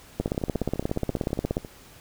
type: two click trains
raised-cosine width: 2 ms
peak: -23 / -11 dBFS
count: 22 / 24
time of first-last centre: 0.21-1.648 / 0.2-1.569 s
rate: 14.6 / 16.8 Hz
effects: pink hiss -50 dBFS RMS until 2 s